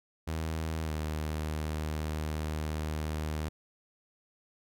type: tone with pitch glide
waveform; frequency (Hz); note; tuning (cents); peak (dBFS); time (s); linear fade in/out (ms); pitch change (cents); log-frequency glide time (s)
sawtooth; 80 to 77.14; D#2 to D#2; +49 to -14; -28; 0.27-3.49; 10; -63; 0.85-0.9
effects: none